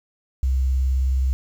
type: tone with vibrato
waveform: sine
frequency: 65.41 Hz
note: C2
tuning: in tune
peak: -17 dBFS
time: 0.43-1.33 s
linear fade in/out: 0 ms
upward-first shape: sine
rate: 19 Hz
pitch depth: 35 cents each way
effects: 8-bit